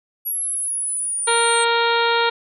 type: linear sweep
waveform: sine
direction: down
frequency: 11410 to 8520 Hz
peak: -21 dBFS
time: 0.25-1.65 s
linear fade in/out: 20 ms
type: harmonic tone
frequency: 466.2 Hz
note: A#4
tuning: in tune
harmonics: 1 / 2 / 3 / 4 / 5 / 6 / 7 / 8 / 9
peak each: -21 / -20 / -22 / -29 / -28 / -31 / -29 / -27 / -30 dBFS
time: 1.27-2.3 s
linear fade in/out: 10 ms
effects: none